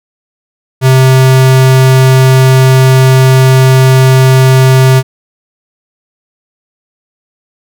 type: tone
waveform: square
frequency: 131 Hz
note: C3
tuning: 2 cents sharp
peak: -3 dBFS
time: 0.81-5.03 s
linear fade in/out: 50 ms
effects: none